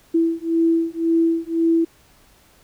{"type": "beating tone pair", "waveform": "sine", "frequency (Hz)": [329.6, 331.5], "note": ["E4", "E4"], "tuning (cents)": [0, 10], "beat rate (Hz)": 1.9, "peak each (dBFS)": -19, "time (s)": [0.14, 1.85], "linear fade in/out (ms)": 10, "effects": ["pink hiss -54 dBFS RMS until 2.63 s"]}